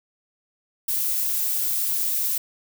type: noise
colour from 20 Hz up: violet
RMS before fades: -24 dBFS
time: 0.88-2.38 s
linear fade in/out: 5 ms
effects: none